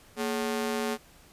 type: ring-modulated tone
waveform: sawtooth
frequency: 328 Hz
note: E4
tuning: 9 cents flat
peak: -21 dBFS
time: 0.16-0.98 s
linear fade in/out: 50 ms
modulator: 95.6 Hz
effects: pink hiss -56 dBFS RMS until 1.32 s + resampled to 32000 Hz